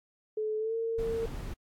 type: tone with pitch glide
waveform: sine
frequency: 431.3 to 455.1 Hz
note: A4 to A#4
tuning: -35 to -42 cents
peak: -29 dBFS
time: 0.37-1.26 s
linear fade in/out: 5 ms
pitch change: +93 cents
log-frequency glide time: 0.58-0.75 s
type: noise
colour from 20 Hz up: brown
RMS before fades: -38 dBFS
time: 0.98-1.54 s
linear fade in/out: 10 ms
effects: AAC 64 kbps